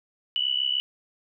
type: tone with amplitude modulation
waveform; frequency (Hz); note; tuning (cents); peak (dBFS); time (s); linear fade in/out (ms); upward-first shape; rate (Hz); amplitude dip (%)
sine; 2961; F#7; +1; -19; 0.36-0.8; 0; sine; 66.6; 85
effects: none